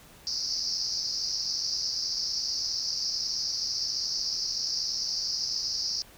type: band-pass noise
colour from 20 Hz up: white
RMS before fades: -31 dBFS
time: 0.27-6.02 s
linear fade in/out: 0 ms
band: 4600 to 5600 Hz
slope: 96 dB/octave
effects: pink hiss -53 dBFS RMS until 6.17 s